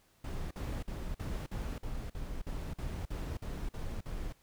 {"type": "noise bursts", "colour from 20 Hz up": "brown", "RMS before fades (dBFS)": -38, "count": 13, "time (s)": [0.24, 4.326], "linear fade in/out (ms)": 5, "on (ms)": 270, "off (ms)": 48, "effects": ["pink hiss -68 dBFS RMS until 4.42 s"]}